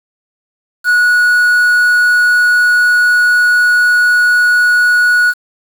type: tone with quantisation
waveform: triangle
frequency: 1462 Hz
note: F#6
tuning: 21 cents flat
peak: -5 dBFS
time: 0.84-5.34 s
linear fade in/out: 50 ms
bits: 5
effects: none